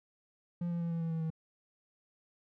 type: tone with pitch steps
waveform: triangle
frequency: 173.2 / 171.01 / 168.85 / 166.72 / 164.62 / 162.54 / 160.49 Hz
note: F3 / F3 / E3 / E3 / E3 / E3 / E3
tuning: -14 / -36 / +42 / +20 / -2 / -24 / -46 cents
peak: -30 dBFS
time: 0.61-1.303 s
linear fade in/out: 5 ms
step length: 99 ms
effects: none